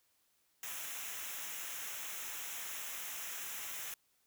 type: noise with comb filter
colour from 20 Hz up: white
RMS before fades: -43 dBFS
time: 0.63-3.94 s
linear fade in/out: 2 ms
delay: 0.22 ms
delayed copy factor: -0.7
effects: white hiss -75 dBFS RMS until 4.26 s